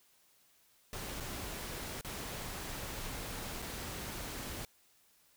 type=noise with dropouts; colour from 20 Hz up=pink; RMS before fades=-42 dBFS; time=0.93-4.65 s; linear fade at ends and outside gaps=1 ms; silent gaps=1.201-1.205 / 2.011-2.047 / 3.62-3.623 s; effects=white hiss -68 dBFS RMS until 5.36 s